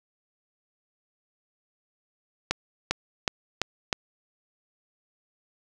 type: accelerating click train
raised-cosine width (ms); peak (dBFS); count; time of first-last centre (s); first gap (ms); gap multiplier
0.2; -6; 5; 2.51-3.928; 400; 0.92
effects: none